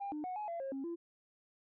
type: tone with pitch steps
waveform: sine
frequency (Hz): 800 / 301.2 / 735 / 843 / 679 / 540 / 271 / 339.6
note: G5 / D4 / F#5 / G#5 / F5 / C#5 / C#4 / F4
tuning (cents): +35 / +44 / -12 / +26 / -49 / -45 / -39 / -48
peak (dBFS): -36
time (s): 0-0.96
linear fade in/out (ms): 20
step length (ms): 120
effects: tanh soft clip ceiling -35 dBFS